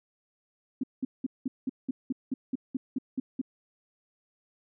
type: tone bursts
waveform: sine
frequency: 260.2 Hz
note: C4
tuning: 9 cents flat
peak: -26 dBFS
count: 13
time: 0.81-3.415 s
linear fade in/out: 5 ms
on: 25 ms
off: 190 ms
effects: none